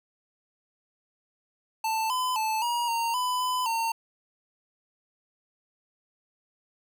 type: tone with pitch steps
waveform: square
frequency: 885 / 1012 / 875 / 953 / 924 / 1000 / 1006 / 911 Hz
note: A5 / B5 / A5 / A#5 / A#5 / B5 / B5 / A#5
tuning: +10 / +42 / -10 / +38 / -16 / +21 / +32 / -40 cents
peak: -26 dBFS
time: 1.84-3.92 s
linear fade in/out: 5 ms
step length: 260 ms
effects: none